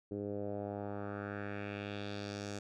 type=tone with low-pass filter sweep; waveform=10% pulse; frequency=101.8 Hz; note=G#2; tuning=34 cents flat; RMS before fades=-41 dBFS; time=0.11-2.59 s; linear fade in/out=5 ms; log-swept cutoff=380 to 7100 Hz; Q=2.3; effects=none